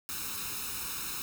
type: noise with comb filter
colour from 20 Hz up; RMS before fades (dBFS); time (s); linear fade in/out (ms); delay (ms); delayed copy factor
white; -37; 0.09-1.22; 0; 0.76; +0.75
effects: none